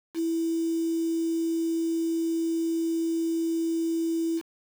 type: tone with quantisation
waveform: sine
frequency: 329.6 Hz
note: E4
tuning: in tune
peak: -24 dBFS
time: 0.14-4.42 s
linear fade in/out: 50 ms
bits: 7
effects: none